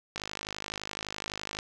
click train, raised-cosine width 0.2 ms, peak -17 dBFS, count 75, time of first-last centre 0.16-1.589 s, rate 51.8 Hz, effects none

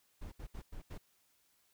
brown noise bursts at uneven times, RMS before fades -45 dBFS, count 5, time 0.21-0.32 / 0.39-0.47 / 0.54-0.62 / 0.72-0.82 / 0.9-0.98 s, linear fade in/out 10 ms, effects white hiss -73 dBFS RMS until 1.73 s

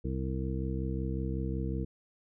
harmonic tone, 65.41 Hz, C2, in tune, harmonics 1 / 2 / 3 / 4 / 5 / 7, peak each -34 / -36 / -38 / -43 / -40 / -42 dBFS, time 0.04-1.85 s, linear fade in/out 10 ms, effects none

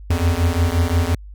square beating tone pair, 82.3 / 88 Hz, E2 / F2, -2 / +14 cents, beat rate 5.7 Hz, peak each -19 dBFS, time 0.1-1.15 s, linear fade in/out 5 ms, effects added 50 Hz sine -34 dBFS peak until 1.34 s

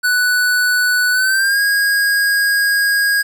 square tone with pitch glide, 1485 to 1638.2 Hz, F#6 to G#6, +6 to -24 cents, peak -13 dBFS, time 0.03-3.23 s, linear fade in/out 20 ms, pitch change +170 cents, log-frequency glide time 1.12-1.6 s, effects 8-bit

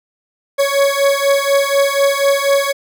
40% pulse beating tone pair, 555 / 559.1 Hz, C#5 / C#5, +2 / +15 cents, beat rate 4.1 Hz, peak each -14 dBFS, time 0.58-2.73 s, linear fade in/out 20 ms, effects none

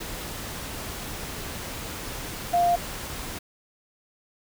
sine tone in noise, 698.5 Hz, F5, in tune, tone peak -18 dBFS, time 2.53-2.76 s, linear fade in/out 10 ms, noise pink, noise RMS -35 dBFS, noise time 0-3.39 s, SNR +14 dB, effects none

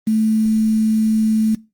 sine tone with quantisation, 219 Hz, A3, 8 cents flat, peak -13 dBFS, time 0.07-1.55 s, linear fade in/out 5 ms, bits 6, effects noise-tail reverb RT60 0.3 s tail -23 dB re dry + Opus 24 kbps

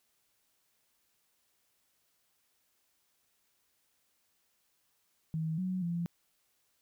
sine tone with pitch steps, 159.8 / 184.9 / 171.1 Hz, D#3 / F#3 / F3, +47 / -1 / -35 cents, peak -31 dBFS, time 5.34-6.06 s, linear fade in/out 0 ms, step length 240 ms, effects white hiss -75 dBFS RMS until 6.81 s

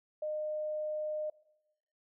sine tone, 611 Hz, D#5, 32 cents flat, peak -33 dBFS, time 0.22-1.3 s, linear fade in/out 5 ms, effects noise-tail reverb RT60 0.9 s tail -21 dB re dry

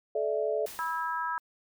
sine chord, A suspended fourth, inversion none, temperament equal with one note detuned, 433.2 / 587.3 / 659.3 Hz, A4 / D5 / E5, -27 / 0 / 0 cents, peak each -30 / -31 / -32 dBFS, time 0.15-0.66 s, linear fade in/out 5 ms
white noise with exponential decay, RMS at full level -41 dBFS, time 0.66-1.4 s, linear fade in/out 5 ms, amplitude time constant 160 ms
harmonic tone, 325.9 Hz, E4, 20 cents flat, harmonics 3 / 4 / 5, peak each -32 / -34 / -36 dBFS, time 0.79-1.38 s, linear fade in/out 0 ms
effects none

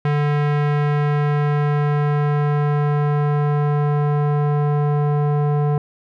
square tone with low-pass filter sweep, 146.83 Hz, D3, in tune, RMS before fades -18 dBFS, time 0.05-5.78 s, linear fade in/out 2 ms, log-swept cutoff 2100 to 870 Hz, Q 1.1, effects none

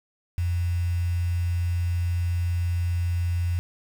sine tone with quantisation, 87.31 Hz, F2, in tune, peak -22 dBFS, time 0.38-3.59 s, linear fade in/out 0 ms, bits 7, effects none

